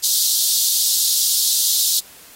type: high-pass noise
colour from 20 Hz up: pink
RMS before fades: -18 dBFS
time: 0.03-2 s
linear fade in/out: 10 ms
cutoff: 3700 Hz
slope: 48 dB/octave
effects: white hiss -44 dBFS RMS until 2.35 s + AAC 48 kbps